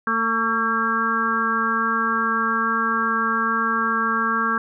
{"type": "harmonic tone with a mistuned harmonic", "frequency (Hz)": 225.3, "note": "A3", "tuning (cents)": 41, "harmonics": [1, 2, 4, 5, 6, 7], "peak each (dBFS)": [-27, -32, -35, -23, -24, -24], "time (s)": [0.07, 4.58], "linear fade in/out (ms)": 2, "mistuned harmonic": 7, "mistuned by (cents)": 36, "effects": []}